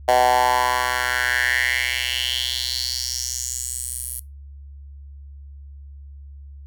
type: tone with high-pass filter sweep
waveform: 10% pulse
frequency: 125 Hz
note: B2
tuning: 21 cents sharp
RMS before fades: -22 dBFS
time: 0.08-4.2 s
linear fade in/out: 5 ms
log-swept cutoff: 680 to 11000 Hz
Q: 4.2
effects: noise-tail reverb RT60 0.2 s tail -21 dB re dry + added 70 Hz sine -37 dBFS peak until 6.66 s